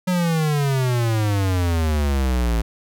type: exponential sweep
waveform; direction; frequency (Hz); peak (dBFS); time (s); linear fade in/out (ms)
square; down; 185 to 55; -18; 0.07-2.62; 10
effects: none